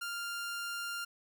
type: tone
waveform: sawtooth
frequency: 1396.9 Hz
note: F6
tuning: in tune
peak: -33 dBFS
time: 0.01-1.05 s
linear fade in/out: 10 ms
effects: none